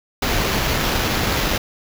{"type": "noise with sample-and-hold", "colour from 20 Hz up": "pink", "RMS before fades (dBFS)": -20, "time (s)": [0.22, 1.58], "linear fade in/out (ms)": 5, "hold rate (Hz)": 8820, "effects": []}